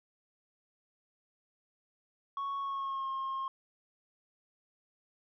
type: tone with pitch glide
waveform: sine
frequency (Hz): 1108.7 to 1071.6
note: C#6 to C6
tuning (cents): 0 to +41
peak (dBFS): -31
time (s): 2.37-3.48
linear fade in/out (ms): 2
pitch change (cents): -59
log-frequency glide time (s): 2.59-3.09
effects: tanh soft clip ceiling -32 dBFS